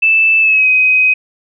sine tone with pitch glide, 2637 to 2519 Hz, E7 to D#7, 0 to +21 cents, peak -7 dBFS, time 0.02-1.14 s, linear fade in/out 10 ms, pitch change -79 cents, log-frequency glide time 0.4-0.68 s, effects none

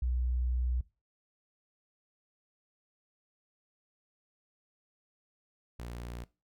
sine / sawtooth tone pair in turn, 61.74 / 59.29 Hz, B1 / A#1, 0 / +30 cents, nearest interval minor second, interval 70 cents, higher first, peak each -28 / -36 dBFS, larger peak first, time 0.02-0.81 / 5.79-6.24 s, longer first, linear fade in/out 5 ms, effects noise-tail reverb RT60 0.3 s tail -20 dB re dry

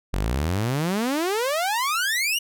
sawtooth exponential sweep, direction up, 43.65 to 2960 Hz, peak -18 dBFS, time 0.13-2.39 s, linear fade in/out 10 ms, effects none

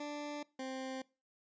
20% pulse tone pair in turn, 293.7 / 262.4 Hz, D4 / C4, 0 / +5 cents, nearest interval major second, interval 195 cents, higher first, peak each -35 / -35 dBFS, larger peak neither, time 0-0.43 / 0.59-1.02 s, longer neither, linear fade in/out 5 ms, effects noise-tail reverb RT60 0.3 s tail -22 dB re dry + resampled to 16000 Hz

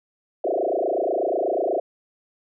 sine tone with frequency modulation, 523.3 Hz, C5, in tune, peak -20 dBFS, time 0.44-1.8 s, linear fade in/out 5 ms, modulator 28.2 Hz, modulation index 6.3, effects none

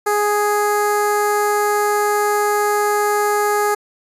15% pulse tone with notch filter, 415.3 Hz, G#4, in tune, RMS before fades -17 dBFS, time 0.06-3.75 s, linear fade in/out 10 ms, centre 3500 Hz, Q 0.72, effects resampled to 32000 Hz

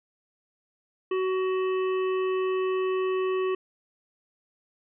harmonic tone, 374.7 Hz, F#4, 22 cents sharp, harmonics 1 / 3 / 5 / 7 / 8, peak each -24 / -34 / -43 / -41 / -47 dBFS, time 1.11-3.55 s, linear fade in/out 5 ms, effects none

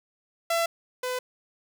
sawtooth tone pair in turn, 672 / 503.4 Hz, E5 / B4, +33 / +33 cents, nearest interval perfect fourth, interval 500 cents, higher first, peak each -19 / -24 dBFS, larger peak first, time 0.5-0.66 / 1.03-1.19 s, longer neither, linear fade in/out 5 ms, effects none

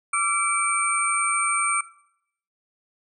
sine tone cluster, 1168 / 1353 / 2322 / 8690 Hz, D6 / E6 / D7 / C#9, -10 / +45 / -20 / -35 cents, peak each -26 dBFS, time 0.13-1.81 s, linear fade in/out 5 ms, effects noise-tail reverb RT60 0.7 s tail -18 dB re dry

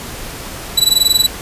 sawtooth tone with amplitude modulation, 3947 Hz, B7, 2 cents flat, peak -3 dBFS, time 0.77-1.27 s, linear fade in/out 10 ms, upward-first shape sine, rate 21.2 Hz, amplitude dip 90%, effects pink hiss -28 dBFS RMS until 1.41 s + resampled to 32000 Hz

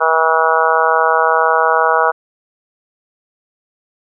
harmonic tone, 161.3 Hz, E3, 37 cents flat, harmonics 3 / 4 / 5 / 6 / 7 / 8 / 9, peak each -18 / -18 / -18 / -18 / -18 / -18 / -18 dBFS, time 0-2.12 s, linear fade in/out 20 ms, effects none

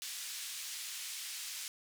white band-pass noise, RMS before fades -43 dBFS, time 0.02-1.68 s, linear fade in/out 0 ms, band 2300 to 8600 Hz, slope 12 dB/octave, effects none

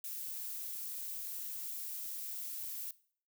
violet noise, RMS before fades -42 dBFS, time 0.04-2.91 s, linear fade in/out 2 ms, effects noise-tail reverb RT60 0.5 s tail -19 dB re dry

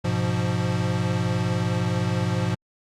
square chord, F diminished, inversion first, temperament equal, 103.83 / 123.47 / 174.61 Hz, Ab2 / Cb3 / F3, 0 / 0 / 0 cents, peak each -27 dBFS, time 0.04-2.55 s, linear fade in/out 10 ms, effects low-pass 7000 Hz 12 dB/octave + Opus 48 kbps

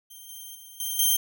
5% pulse tone with level steps, 3154 Hz, G7, 10 cents sharp, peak -35 / -31 / -36 / -20 / -11 dBFS, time 0.1-1.17 s, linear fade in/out 10 ms, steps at 0.29 / 0.55 / 0.8 / 0.99 s, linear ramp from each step 2 ms, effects none

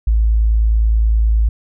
sine tone, 54.8 Hz, A1, 6 cents flat, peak -10 dBFS, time 0.07-1.49 s, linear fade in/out 5 ms, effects none

